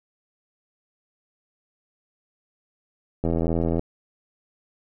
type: click train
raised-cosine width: 2 ms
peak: -11 dBFS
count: 47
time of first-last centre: 3.24-3.794 s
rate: 83 Hz
effects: none